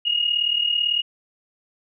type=tone pair together; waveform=sine; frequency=2839 / 2877 Hz; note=F7 / F#7; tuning=+28 / -49 cents; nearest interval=unison; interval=23 cents; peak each=-24 / -20 dBFS; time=0.05-1.02 s; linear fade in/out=10 ms; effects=none